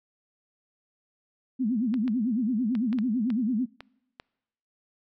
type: tone with vibrato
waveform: sine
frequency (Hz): 233.1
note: A#3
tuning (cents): 0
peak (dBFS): -23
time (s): 1.59-3.66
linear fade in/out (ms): 20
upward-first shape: sine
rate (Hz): 9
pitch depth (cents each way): 220
type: clicks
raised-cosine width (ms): 0.3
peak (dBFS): -24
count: 8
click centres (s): 1.941 / 2.079 / 2.752 / 2.929 / 2.987 / 3.303 / 3.806 / 4.199
effects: noise-tail reverb RT60 1.0 s tail -26 dB re dry